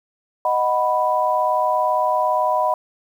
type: chord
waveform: sine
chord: B major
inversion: first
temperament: equal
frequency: 622.3 / 740 / 987.8 Hz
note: D#5 / F#5 / B5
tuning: 0 / 0 / 0 cents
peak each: -21 / -22 / -19 dBFS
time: 0.45-2.74 s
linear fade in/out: 2 ms
effects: 8-bit